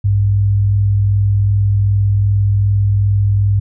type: tone pair together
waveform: sine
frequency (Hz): 57.89 / 100.5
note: A#1 / G2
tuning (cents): -11 / +44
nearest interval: minor seventh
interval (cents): 955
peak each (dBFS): -22 / -10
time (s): 0.04-3.6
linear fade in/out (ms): 10
effects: none